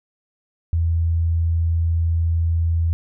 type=tone; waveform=sine; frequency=83.1 Hz; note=E2; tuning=15 cents sharp; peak=-16 dBFS; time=0.73-2.93 s; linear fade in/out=0 ms; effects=none